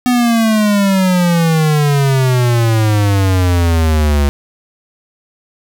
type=exponential sweep; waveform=square; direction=down; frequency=250.9 to 70.2 Hz; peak=-10 dBFS; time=0.06-4.29 s; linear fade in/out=0 ms; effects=none